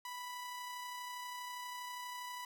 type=tone with amplitude modulation; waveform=sawtooth; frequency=987.8 Hz; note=B5; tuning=in tune; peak=-38 dBFS; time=0.05-2.45 s; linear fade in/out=2 ms; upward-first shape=sine; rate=32.4 Hz; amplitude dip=25%; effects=none